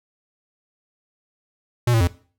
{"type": "tone with pitch steps", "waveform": "square", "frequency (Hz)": [121, 113.4, 87.4], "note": ["B2", "A#2", "F2"], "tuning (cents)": [-35, -47, 2], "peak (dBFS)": -16, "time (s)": [1.87, 2.074], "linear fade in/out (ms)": 5, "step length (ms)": 68, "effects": ["noise-tail reverb RT60 0.4 s tail -18 dB re dry"]}